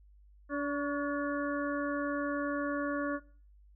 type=harmonic tone with a mistuned harmonic; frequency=287.6 Hz; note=D4; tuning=36 cents flat; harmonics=1 / 2 / 4 / 5 / 6; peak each=-33 / -36 / -39 / -40 / -41 dBFS; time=0.49-3.2 s; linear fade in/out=50 ms; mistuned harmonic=4; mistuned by=-35 cents; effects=noise-tail reverb RT60 0.4 s tail -17 dB re dry + added 50 Hz sine -56 dBFS peak until 3.75 s